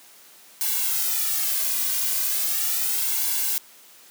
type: noise with flanger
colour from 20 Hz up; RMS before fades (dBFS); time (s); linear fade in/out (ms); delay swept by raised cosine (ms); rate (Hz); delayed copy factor
blue; -24; 0.61-3.58; 0; 1.6 to 2.27; 0.37; -0.8
effects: white hiss -50 dBFS RMS until 4.1 s + high-pass 200 Hz 12 dB/octave